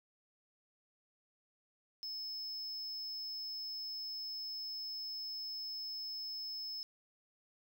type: tone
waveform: triangle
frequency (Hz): 5220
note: E8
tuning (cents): -18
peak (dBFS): -39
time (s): 2.03-6.83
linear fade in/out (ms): 0
effects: none